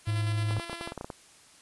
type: tone with tremolo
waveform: 5% pulse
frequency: 339.3 Hz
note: F4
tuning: 50 cents flat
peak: -25 dBFS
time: 0.05-0.94 s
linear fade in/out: 50 ms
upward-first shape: square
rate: 9.2 Hz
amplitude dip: 35%
type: tone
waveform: triangle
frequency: 106.3 Hz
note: G#2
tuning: 41 cents sharp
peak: -24 dBFS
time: 0.07-0.59 s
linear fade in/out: 5 ms
type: clicks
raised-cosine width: 1 ms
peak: -22 dBFS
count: 12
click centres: 0.509 / 0.567 / 0.598 / 0.697 / 0.73 / 0.811 / 0.875 / 0.921 / 0.977 / 1.011 / 1.045 / 1.102 s
effects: white hiss -56 dBFS RMS until 1.61 s + resampled to 24000 Hz